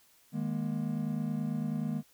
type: chord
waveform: triangle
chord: D# suspended fourth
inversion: none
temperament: equal with one note detuned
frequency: 155.56 / 207.7 / 236.9 Hz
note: D#3 / G#3 / A#3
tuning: 0 / 0 / +28 cents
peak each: -33 dBFS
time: 0.32-2.03 s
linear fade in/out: 50 ms
effects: white hiss -64 dBFS RMS until 2.13 s